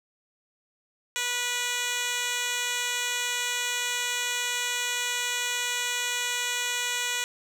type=tone with band-pass filter; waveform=10% pulse; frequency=488.7 Hz; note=B4; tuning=18 cents flat; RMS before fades=-29 dBFS; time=1.16-7.24 s; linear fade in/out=0 ms; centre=5300 Hz; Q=0.86; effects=none